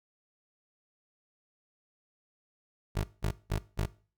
20% pulse tone bursts, 51.91 Hz, G#1, in tune, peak -23 dBFS, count 4, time 2.95-3.866 s, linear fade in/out 20 ms, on 94 ms, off 180 ms, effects noise-tail reverb RT60 0.4 s tail -19 dB re dry

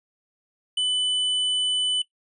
sine tone with hard clipping, 3000 Hz, F#7, 23 cents sharp, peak -22 dBFS, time 0.77-2.02 s, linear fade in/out 5 ms, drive 6 dB, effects noise-tail reverb RT60 0.1 s tail -18 dB re dry + resampled to 24000 Hz

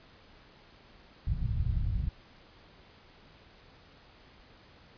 white low-pass noise, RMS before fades -30 dBFS, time 1.27-2.09 s, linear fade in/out 5 ms, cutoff 110 Hz, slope 24 dB/octave, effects pink hiss -57 dBFS RMS until 4.97 s + resampled to 11025 Hz

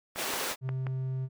pink high-pass noise, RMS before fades -33 dBFS, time 0.15-0.56 s, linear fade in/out 50 ms, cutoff 410 Hz, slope 12 dB/octave
click train, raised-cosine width 0.5 ms, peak -23 dBFS, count 5, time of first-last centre 0.16-0.868 s, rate 5.65 Hz
triangle tone, 130.81 Hz, C3, in tune, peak -28 dBFS, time 0.61-1.29 s, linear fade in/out 50 ms
effects none

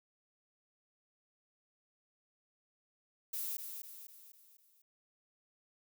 violet noise with echo, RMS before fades -39 dBFS, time 3.33-3.57 s, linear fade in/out 5 ms, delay 250 ms, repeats 5, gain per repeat -6 dB, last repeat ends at 4.82 s, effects none

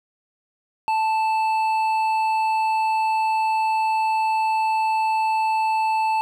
sine tone with hard clipping, 880 Hz, A5, in tune, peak -20 dBFS, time 0.88-6.21 s, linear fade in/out 0 ms, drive 7 dB, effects none

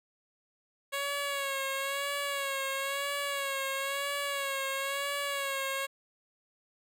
10% pulse tone with vibrato, 554.4 Hz, C#5, in tune, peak -23 dBFS, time 0.92-5.87 s, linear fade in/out 20 ms, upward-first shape sine, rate 1 Hz, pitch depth 45 cents each way, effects none

